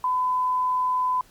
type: tone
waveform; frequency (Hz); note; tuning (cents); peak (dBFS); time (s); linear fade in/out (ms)
sine; 1008; B5; +35; -20; 0.04-1.21; 2
effects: pink hiss -55 dBFS RMS until 1.3 s + MP3 96 kbps

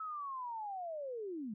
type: linear sweep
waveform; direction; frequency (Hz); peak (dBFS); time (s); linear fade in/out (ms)
sine; down; 1305 to 197.7; -39; 0-1.54; 5
effects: none

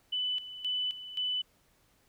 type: tone with tremolo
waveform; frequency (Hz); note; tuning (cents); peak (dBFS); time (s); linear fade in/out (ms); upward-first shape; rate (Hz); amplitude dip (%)
sine; 2994; F#7; +20; -29; 0.12-1.42; 10; square; 1.9; 75
effects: pink hiss -68 dBFS RMS until 2.08 s

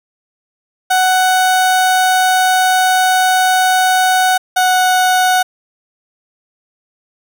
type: tone pair in turn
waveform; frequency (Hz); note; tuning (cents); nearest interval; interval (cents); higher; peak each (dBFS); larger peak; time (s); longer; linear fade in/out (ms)
30% pulse; 744 / 738.9; F#5 / F#5; +9 / -3; unison; 12; first; -7 / -7; neither; 0.9-4.38 / 4.56-5.43; first; 10
effects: none

